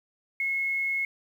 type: tone with quantisation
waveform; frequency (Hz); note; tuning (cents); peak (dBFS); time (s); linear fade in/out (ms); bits
sine; 2175; C#7; -33; -25; 0.4-1.05; 2; 9
effects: none